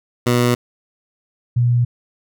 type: tone pair in turn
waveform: 15% pulse / sine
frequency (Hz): 121.7 / 120.93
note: B2 / B2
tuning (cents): -25 / -36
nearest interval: unison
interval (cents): 11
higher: first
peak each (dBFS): -7 / -12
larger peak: first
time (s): 0.26-0.55 / 1.56-1.85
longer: neither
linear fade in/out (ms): 10
effects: none

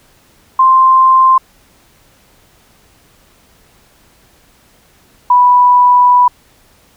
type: tone pair in turn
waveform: sine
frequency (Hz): 1046.5 / 986.2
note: C6 / B5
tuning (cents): 0 / -3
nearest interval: minor second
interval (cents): 103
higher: first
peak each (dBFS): -4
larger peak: neither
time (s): 0.59-1.38 / 5.3-6.28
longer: second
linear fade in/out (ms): 5
effects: pink hiss -49 dBFS RMS until 6.96 s

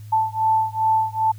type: beating tone pair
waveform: sine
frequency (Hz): 880 / 882.5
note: A5 / A5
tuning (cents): 0 / +5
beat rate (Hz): 2.5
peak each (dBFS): -20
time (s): 0.12-1.32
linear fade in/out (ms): 10
effects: added 106 Hz sine -35 dBFS peak until 1.38 s + white hiss -55 dBFS RMS until 1.38 s

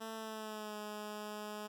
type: tone with pitch glide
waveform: 10% pulse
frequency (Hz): 222.5 to 210.6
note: A3 to G#3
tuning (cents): +20 to +24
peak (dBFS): -34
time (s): 0-1.68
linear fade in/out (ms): 20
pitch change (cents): -96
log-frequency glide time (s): 0.14-0.76
effects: none

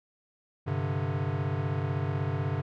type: chord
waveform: square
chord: G suspended fourth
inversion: none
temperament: equal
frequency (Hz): 98 / 130.81 / 146.83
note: G2 / C3 / D3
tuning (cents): 0 / 0 / 0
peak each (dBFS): -33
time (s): 0.66-2.62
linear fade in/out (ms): 20
effects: low-pass 2000 Hz 12 dB/octave

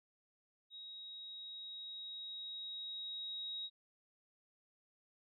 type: tone with level ramp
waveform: sine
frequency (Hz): 3797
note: A#7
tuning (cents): +31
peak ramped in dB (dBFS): -48 to -40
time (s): 0.7-3.7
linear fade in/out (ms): 50
effects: none

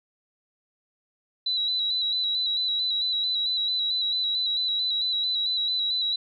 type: tone with vibrato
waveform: sine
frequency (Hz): 3939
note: B7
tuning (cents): -5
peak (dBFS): -23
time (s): 1.46-6.16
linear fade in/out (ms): 5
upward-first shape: square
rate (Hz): 4.5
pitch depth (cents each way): 29
effects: none

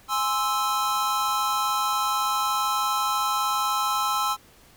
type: chord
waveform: square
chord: Ab augmented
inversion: none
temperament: equal with one note detuned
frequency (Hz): 830.6 / 1046.5 / 1313.9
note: Ab5 / C6 / E6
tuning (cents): 0 / 0 / -6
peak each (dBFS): -30 / -28 / -26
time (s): 0.08-4.37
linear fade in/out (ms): 50
effects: pink hiss -54 dBFS RMS until 4.76 s

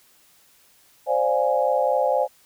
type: chord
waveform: sine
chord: D half-diminished seventh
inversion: third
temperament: equal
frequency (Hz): 523.3 / 587.3 / 698.5 / 830.6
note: C5 / D5 / F5 / Ab5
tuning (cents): 0 / 0 / 0 / 0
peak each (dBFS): -22 / -23 / -26 / -24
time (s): 1.06-2.28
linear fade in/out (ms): 50
effects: white hiss -57 dBFS RMS until 2.45 s

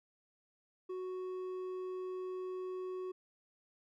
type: tone with hard clipping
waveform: sine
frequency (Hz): 370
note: F#4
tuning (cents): 0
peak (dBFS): -40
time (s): 0.89-3.12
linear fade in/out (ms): 10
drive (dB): 5
effects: none

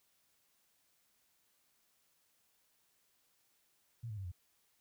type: tone with pitch steps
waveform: sine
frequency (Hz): 116.54 / 106.25 / 96.87 / 88.32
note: A#2 / G#2 / G2 / F2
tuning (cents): 0 / +40 / -20 / +20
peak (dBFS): -40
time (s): 4.03-4.318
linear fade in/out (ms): 10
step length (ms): 72
effects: white hiss -75 dBFS RMS until 4.8 s

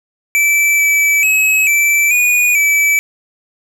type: tone with pitch steps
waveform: square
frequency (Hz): 2320 / 2305 / 2563 / 2327 / 2457 / 2305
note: D7 / D7 / E7 / D7 / D#7 / D7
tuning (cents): -22 / -33 / -49 / -17 / -22 / -33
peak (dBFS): -10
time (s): 0.35-2.99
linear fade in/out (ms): 0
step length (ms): 440
effects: 8-bit

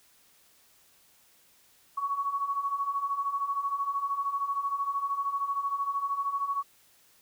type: beating tone pair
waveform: sine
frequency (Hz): 1108.7 / 1121.7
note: C#6 / C#6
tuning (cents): 0 / +20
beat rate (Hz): 13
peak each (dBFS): -34 / -29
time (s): 1.97-6.63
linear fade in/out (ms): 10
effects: white hiss -62 dBFS RMS until 7.21 s

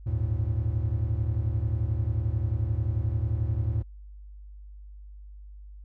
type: tone cluster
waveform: triangle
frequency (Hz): 76.4 / 103.2 / 114.5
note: D#2 / G#2 / A#2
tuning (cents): -31 / -10 / -31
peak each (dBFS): -27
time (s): 0.06-3.83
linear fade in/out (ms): 10
effects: added 50 Hz sine -42 dBFS peak until 5.84 s

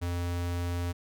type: tone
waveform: square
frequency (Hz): 87.31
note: F2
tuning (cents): 0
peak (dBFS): -30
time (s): 0.01-0.93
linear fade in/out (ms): 20
effects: none

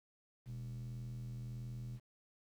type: tone with band-pass filter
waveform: square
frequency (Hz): 40.74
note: E1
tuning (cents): -20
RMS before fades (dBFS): -45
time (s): 0.45-2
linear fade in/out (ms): 50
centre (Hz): 140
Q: 5.9
effects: 11-bit

